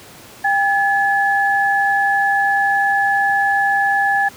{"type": "tone pair together", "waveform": "sine", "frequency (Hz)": [798.2, 1710], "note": ["G5", "A6"], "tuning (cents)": [31, -50], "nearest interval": "octave + minor second", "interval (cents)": 1319, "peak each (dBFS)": -16, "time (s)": [0.44, 4.29], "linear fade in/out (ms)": 10, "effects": ["pink hiss -40 dBFS RMS until 4.36 s", "high-pass 100 Hz 12 dB/octave"]}